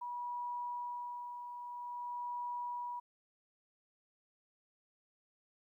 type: tone with tremolo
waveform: sine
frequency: 970 Hz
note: B5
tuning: 31 cents flat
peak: -37 dBFS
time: 0.01-3 s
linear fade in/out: 10 ms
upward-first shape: sine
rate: 0.5 Hz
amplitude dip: 50%
effects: 13-bit